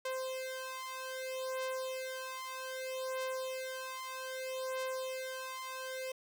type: beating tone pair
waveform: sawtooth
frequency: 520 / 520.63 Hz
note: C5 / C5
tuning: -11 / -9 cents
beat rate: 0.63 Hz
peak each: -37 / -37 dBFS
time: 0.05-6.12 s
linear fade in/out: 5 ms
effects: none